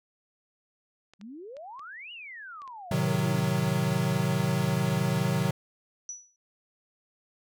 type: clicks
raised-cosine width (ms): 0.2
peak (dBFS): -35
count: 7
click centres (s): 1.136 / 1.213 / 1.568 / 1.794 / 2.619 / 2.677 / 3.555
type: exponential two-way sweep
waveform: sine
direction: up then down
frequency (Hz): 185 to 2960 to 242.2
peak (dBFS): -40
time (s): 1.19-3.45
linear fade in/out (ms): 50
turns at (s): 2.12
type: chord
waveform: square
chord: A diminished seventh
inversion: none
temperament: equal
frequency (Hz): 110 / 130.81 / 155.56 / 185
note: A2 / C3 / Eb3 / Gb3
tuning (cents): 0 / 0 / 0 / 0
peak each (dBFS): -35 / -30 / -30 / -30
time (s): 2.91-5.51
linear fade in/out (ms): 5
type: tone with exponential decay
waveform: sine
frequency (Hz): 5910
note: F#8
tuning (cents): -3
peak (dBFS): -32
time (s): 6.09-6.36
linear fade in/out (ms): 1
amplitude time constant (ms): 58
effects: none